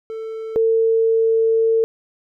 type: tone pair in turn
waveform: triangle / sine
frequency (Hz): 444.4 / 450.1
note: A4 / A4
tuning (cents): +17 / +39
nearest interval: unison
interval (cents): 22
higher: second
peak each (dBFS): -24 / -13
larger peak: second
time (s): 0.1-0.56 / 0.56-1.84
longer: second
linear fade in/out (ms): 0
effects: none